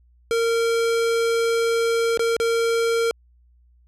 square tone with dropouts, 460.8 Hz, A#4, 20 cents flat, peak -19 dBFS, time 0.31-3.11 s, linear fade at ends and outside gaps 0 ms, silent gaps 2.174-2.194 / 2.366-2.4 s, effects added 60 Hz sine -53 dBFS peak until 3.87 s + low-pass 10000 Hz 12 dB/octave

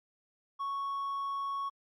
sine tone with hard clipping, 1108.7 Hz, C#6, in tune, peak -33 dBFS, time 0.59-1.7 s, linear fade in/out 20 ms, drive 2 dB, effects MP3 64 kbps

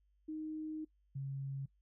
sine tone pair in turn, 311.1 / 136.79 Hz, D#4 / C#3, 0 / -23 cents, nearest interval octave + major second, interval 1423 cents, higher first, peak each -39 / -38 dBFS, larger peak second, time 0.28-0.85 / 1.15-1.66 s, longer first, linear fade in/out 10 ms, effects noise-tail reverb RT60 0.1 s tail -22 dB re dry + added 50 Hz sine -70 dBFS peak until 1.81 s

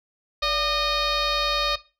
sine tone with frequency modulation, 2470 Hz, D#7, 13 cents flat, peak -19 dBFS, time 0.42-1.76 s, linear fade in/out 10 ms, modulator 630 Hz, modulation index 3.4, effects noise-tail reverb RT60 0.3 s tail -18 dB re dry + tanh soft clip ceiling -17 dBFS

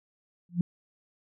sine tone with exponential growth, 174.61 Hz, F3, in tune, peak -18 dBFS, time 0.49-0.61 s, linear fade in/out 2 ms, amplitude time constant 24 ms, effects none

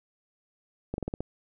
slowing click train, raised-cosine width 2 ms, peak -18 dBFS, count 6, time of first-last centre 0.94-1.206 s, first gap 41 ms, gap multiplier 1.13, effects none

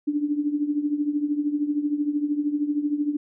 sine tone with tremolo, 293.7 Hz, D4, in tune, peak -18 dBFS, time 0.07-3.17 s, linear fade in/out 10 ms, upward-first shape triangle, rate 13 Hz, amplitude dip 80%, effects none

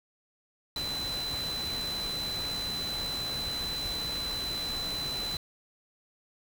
sine tone in noise, 4018 Hz, B7, 29 cents sharp, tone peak -32 dBFS, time 0.76-5.37 s, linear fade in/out 2 ms, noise pink, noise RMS -39 dBFS, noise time 0.76-5.37 s, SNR +4 dB, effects none

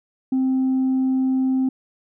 sine tone, 261.6 Hz, C4, in tune, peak -15 dBFS, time 0.32-1.69 s, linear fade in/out 5 ms, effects tanh soft clip ceiling -15 dBFS

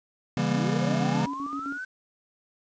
square chord, C# diminished seventh, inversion none, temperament just, 138.59 / 166.31 / 199.57 / 239.5 Hz, C#3 / E3 / G3 / Bb3, 0 / +16 / +31 / +47 cents, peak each -30 dBFS, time 0.37-1.26 s, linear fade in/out 2 ms
sine linear sweep, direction up, 172.3 to 1544 Hz, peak -32 dBFS, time 0.47-1.85 s, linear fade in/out 10 ms
sine tone with tremolo, 280 Hz, C#4, 18 cents sharp, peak -31 dBFS, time 0.88-1.78 s, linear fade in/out 10 ms, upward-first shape square, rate 7.7 Hz, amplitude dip 70%
effects resampled to 16000 Hz + 9-bit

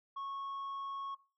sine tone, 1100 Hz, C#6, 14 cents flat, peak -36 dBFS, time 0.16-1.15 s, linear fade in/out 10 ms, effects noise-tail reverb RT60 0.3 s tail -18 dB re dry + tanh soft clip ceiling -38 dBFS

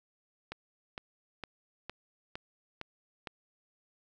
click train, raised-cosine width 0.3 ms, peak -23 dBFS, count 7, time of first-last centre 0.52-3.272 s, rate 2.18 Hz, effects none

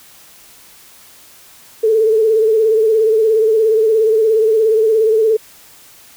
sine tone with vibrato, 440 Hz, A4, in tune, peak -9 dBFS, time 1.83-5.37 s, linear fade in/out 10 ms, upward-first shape sine, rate 17 Hz, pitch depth 54 cents each way, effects white hiss -43 dBFS RMS until 6.16 s

